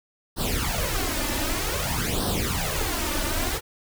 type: noise with flanger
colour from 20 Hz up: pink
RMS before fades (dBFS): -26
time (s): 0.36-3.61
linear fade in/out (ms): 50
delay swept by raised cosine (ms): 0.21 to 3.41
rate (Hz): 0.53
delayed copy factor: +0.75
effects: none